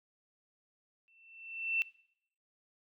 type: tone with exponential growth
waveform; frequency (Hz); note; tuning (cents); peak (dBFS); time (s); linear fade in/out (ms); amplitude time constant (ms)
sine; 2682; E7; +29; -26; 1.08-1.82; 0; 160
effects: noise-tail reverb RT60 0.7 s tail -22 dB re dry